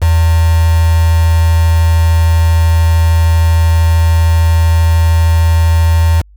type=tone with quantisation; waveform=sine; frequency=82.41 Hz; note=E2; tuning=in tune; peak=-6 dBFS; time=0.01-6.22 s; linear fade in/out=20 ms; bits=3; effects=added 50 Hz sine -38 dBFS peak until 6.36 s